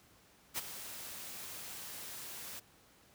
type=noise with ADSR envelope; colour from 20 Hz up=white; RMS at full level=-35 dBFS; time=0.54-2.6 s; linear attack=40 ms; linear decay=22 ms; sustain=-11 dB; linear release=12 ms; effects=pink hiss -64 dBFS RMS until 3.14 s + high-pass 60 Hz 12 dB/octave